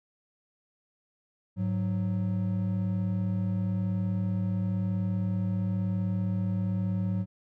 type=tone pair together; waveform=triangle; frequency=103.83 / 184.83 Hz; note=G#2 / F#3; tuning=0 / -2 cents; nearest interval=minor seventh; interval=998 cents; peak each=-27 dBFS; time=1.56-7.26 s; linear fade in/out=50 ms; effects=none